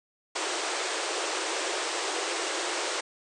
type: band-pass noise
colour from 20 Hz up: pink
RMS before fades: -31 dBFS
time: 0.35-3.01 s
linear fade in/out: 10 ms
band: 320 to 8900 Hz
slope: 96 dB/octave
effects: none